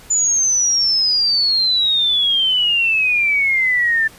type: exponential sweep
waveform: sine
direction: down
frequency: 7040 to 1765 Hz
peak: -13 dBFS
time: 0.1-4.08 s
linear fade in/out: 10 ms
effects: pink hiss -43 dBFS RMS until 4.18 s + resampled to 32000 Hz